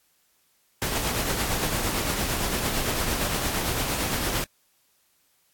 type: noise with tremolo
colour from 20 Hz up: pink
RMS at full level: -25 dBFS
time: 0.82-4.44 s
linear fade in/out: 0 ms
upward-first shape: triangle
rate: 8.8 Hz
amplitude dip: 40%
effects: white hiss -66 dBFS RMS until 5.53 s + AAC 64 kbps